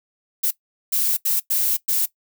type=noise bursts at uneven times; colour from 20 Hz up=violet; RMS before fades=-20 dBFS; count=5; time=0.43-0.51 / 0.92-1.17 / 1.25-1.4 / 1.5-1.77 / 1.88-2.06 s; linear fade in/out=10 ms; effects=noise-tail reverb RT60 0.1 s tail -18 dB re dry